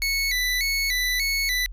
25% pulse tone with vibrato, 2093 Hz, C7, in tune, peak -18 dBFS, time 0.02-1.66 s, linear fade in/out 0 ms, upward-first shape square, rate 1.7 Hz, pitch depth 90 cents each way, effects added 41 Hz sine -33 dBFS peak until 1.72 s

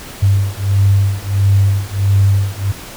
sine beating tone pair, 98 / 99.5 Hz, G2 / G2, 0 / +26 cents, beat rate 1.5 Hz, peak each -13 dBFS, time 0.22-2.72 s, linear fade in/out 10 ms, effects pink hiss -32 dBFS RMS until 2.96 s

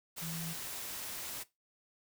sine tone in noise, 164.81 Hz, E3, in tune, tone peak -40 dBFS, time 0.21-0.54 s, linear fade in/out 20 ms, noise white, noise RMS -42 dBFS, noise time 0.16-1.44 s, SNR -1 dB, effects noise-tail reverb RT60 0.2 s tail -18 dB re dry

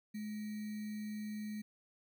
sine tone with sample-and-hold, 212 Hz, G#3, 36 cents sharp, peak -39 dBFS, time 0.14-1.62 s, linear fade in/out 10 ms, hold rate 2100 Hz, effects none

